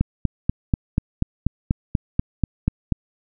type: click train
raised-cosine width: 5 ms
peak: -5 dBFS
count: 13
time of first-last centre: 0.01-2.923 s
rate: 4.12 Hz
effects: none